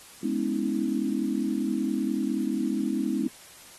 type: chord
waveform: sine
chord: C# minor seventh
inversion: second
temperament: equal with one note detuned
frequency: 207.7 / 246.9 / 277.2 / 321.7 Hz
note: G#3 / B3 / C#4 / E4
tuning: 0 / 0 / 0 / -42 cents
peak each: -30 dBFS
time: 0.23-3.28 s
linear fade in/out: 5 ms
effects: white hiss -49 dBFS RMS until 3.78 s + AAC 32 kbps